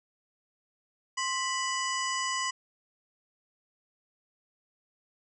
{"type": "harmonic tone with a mistuned harmonic", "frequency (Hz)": 987.8, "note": "B5", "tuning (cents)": 0, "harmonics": [1, 2, 3, 5, 6, 7, 8], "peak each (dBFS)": [-32, -35, -37, -39, -40, -40, -41], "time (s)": [1.17, 2.51], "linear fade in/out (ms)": 10, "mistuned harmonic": 1, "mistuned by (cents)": 110, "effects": []}